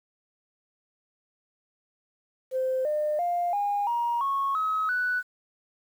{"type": "tone with pitch steps", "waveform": "sine", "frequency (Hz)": [519, 603.1, 700.8, 814.4, 946.4, 1099.7, 1277.9, 1485], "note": ["C5", "D5", "F5", "G#5", "A#5", "C#6", "D#6", "F#6"], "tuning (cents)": [-14, 46, 6, -34, 26, -14, 46, 6], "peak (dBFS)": -23, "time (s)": [2.51, 5.23], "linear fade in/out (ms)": 50, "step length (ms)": 340, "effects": ["tanh soft clip ceiling -19 dBFS", "9-bit"]}